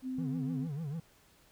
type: tone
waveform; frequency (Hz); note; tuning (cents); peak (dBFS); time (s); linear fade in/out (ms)
sine; 258.3; C4; -22; -34; 0.02-0.68; 50
type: tone with vibrato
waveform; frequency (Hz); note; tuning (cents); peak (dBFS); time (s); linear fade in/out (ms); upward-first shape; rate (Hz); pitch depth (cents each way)
triangle; 151.6; D#3; -45; -33; 0.18-1; 5; triangle; 6.7; 220
effects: pink hiss -64 dBFS RMS until 1.51 s